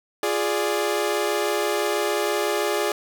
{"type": "chord", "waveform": "sawtooth", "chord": "D diminished", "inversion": "first", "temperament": "equal", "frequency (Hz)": [349.2, 415.3, 587.3], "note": ["F4", "Ab4", "D5"], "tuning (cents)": [0, 0, 0], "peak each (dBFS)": [-24, -20, -23], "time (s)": [0.23, 2.92], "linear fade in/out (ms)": 2, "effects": []}